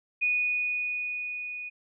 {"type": "tone with level ramp", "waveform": "sine", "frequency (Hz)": 2475, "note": "D#7", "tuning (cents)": -10, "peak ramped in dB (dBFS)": [-22, -35], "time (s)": [0.21, 1.7], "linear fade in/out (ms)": 20, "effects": []}